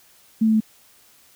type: tone with pitch steps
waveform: sine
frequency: 221.4 / 219.6 / 217.8 Hz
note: A3 / A3 / A3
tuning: +11 / -3 / -17 cents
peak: -14 dBFS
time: 0.41-0.605 s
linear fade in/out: 10 ms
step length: 65 ms
effects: white hiss -54 dBFS RMS until 1.35 s